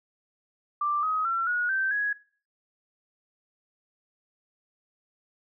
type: tone with pitch steps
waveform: sine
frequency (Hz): 1179 / 1263.6 / 1354.3 / 1451.5 / 1555.7 / 1667.4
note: D6 / D#6 / E6 / F#6 / G6 / G#6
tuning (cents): +6 / +26 / +46 / -34 / -14 / +6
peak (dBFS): -24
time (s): 0.81-2.13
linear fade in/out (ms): 5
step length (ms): 220
effects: noise-tail reverb RT60 0.4 s tail -18 dB re dry